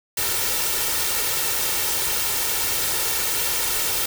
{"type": "noise with comb filter", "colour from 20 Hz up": "white", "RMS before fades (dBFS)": -23, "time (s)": [0.17, 4.06], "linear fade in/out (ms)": 5, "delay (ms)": 2.2, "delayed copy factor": 0.55, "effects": []}